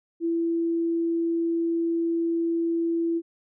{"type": "tone", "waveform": "sine", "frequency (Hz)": 334.2, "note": "E4", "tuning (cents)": 24, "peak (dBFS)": -22, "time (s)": [0.2, 3.22], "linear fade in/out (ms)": 50, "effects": []}